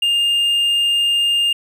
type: tone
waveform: triangle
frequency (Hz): 2813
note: F7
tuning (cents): +12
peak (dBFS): -12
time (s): 0.02-1.53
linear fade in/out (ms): 5
effects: none